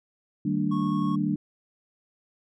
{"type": "chord", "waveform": "sine", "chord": "Eb major seventh", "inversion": "none", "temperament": "equal with one note detuned", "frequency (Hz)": [155.56, 196, 227.6, 293.7], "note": ["Eb3", "G3", "Bb3", "D4"], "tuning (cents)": [0, 0, -41, 0], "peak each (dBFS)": [-30, -27, -30, -28], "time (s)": [0.45, 1.36], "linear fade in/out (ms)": 5}
{"type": "tone", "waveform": "triangle", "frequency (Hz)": 1100, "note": "C#6", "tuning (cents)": -14, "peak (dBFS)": -31, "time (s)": [0.71, 1.16], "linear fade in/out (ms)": 10}
{"effects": []}